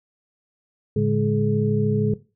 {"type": "tone cluster", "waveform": "sine", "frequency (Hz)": [110.4, 143.5, 207.5, 424.5], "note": ["A2", "D3", "G#3", "G#4"], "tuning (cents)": [6, -40, -1, 38], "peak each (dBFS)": -23, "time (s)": [0.96, 2.14], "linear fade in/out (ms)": 5, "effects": ["noise-tail reverb RT60 0.3 s tail -18 dB re dry"]}